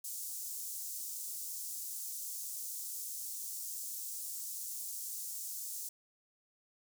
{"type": "high-pass noise", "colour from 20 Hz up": "pink", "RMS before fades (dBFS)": -42, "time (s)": [0.04, 5.89], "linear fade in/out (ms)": 5, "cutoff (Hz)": 6500, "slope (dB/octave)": 24, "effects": []}